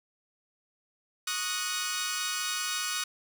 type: chord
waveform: 10% pulse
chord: D# minor seventh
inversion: third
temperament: equal with one note detuned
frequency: 1108.7 / 1244.5 / 1469.8 / 1864.7 Hz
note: C#6 / D#6 / F#6 / A#6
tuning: 0 / 0 / -12 / 0 cents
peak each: -31 / -26 / -25 / -30 dBFS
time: 1.27-3.04 s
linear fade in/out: 5 ms
effects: none